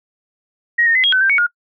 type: tone with pitch steps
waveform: sine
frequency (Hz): 1887 / 1839 / 2036 / 3275 / 1517 / 1573 / 2232 / 1428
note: A#6 / A#6 / C7 / G#7 / F#6 / G6 / C#7 / F6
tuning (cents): +21 / -24 / -48 / -25 / +43 / +6 / +11 / +38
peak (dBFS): -11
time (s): 0.78-1.468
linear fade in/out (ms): 10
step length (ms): 86
effects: noise-tail reverb RT60 0.1 s tail -26 dB re dry